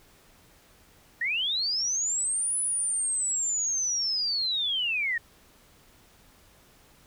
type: linear two-way sweep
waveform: sine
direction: up then down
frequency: 1813 to 10070 to 1813 Hz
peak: -25 dBFS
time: 1.21-5.18 s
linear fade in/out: 5 ms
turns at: 2.58 s
effects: pink hiss -58 dBFS RMS until 7.06 s